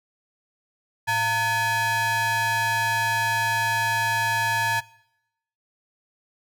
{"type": "ring-modulated tone", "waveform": "square", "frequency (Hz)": 400, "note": "G4", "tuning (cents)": 35, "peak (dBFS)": -18, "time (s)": [1.07, 4.81], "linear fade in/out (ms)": 20, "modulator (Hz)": 1310, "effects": ["noise-tail reverb RT60 0.8 s tail -22 dB re dry"]}